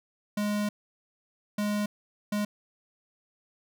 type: tone bursts at uneven times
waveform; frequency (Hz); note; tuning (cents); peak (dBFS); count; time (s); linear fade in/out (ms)
square; 207.7; G#3; 0; -27; 3; 0.37-0.69 / 1.58-1.86 / 2.32-2.45; 5
effects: none